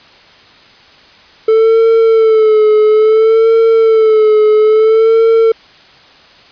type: tone with vibrato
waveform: triangle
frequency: 440 Hz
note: A4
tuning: in tune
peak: -3 dBFS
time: 1.48-5.52 s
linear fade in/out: 5 ms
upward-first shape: sine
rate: 0.59 Hz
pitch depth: 50 cents each way
effects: white hiss -41 dBFS RMS until 6.51 s + resampled to 11025 Hz